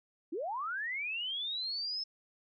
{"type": "linear sweep", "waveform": "sine", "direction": "up", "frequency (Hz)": [283.9, 5280], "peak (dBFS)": -34, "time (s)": [0.32, 2.04], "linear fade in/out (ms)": 10, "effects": []}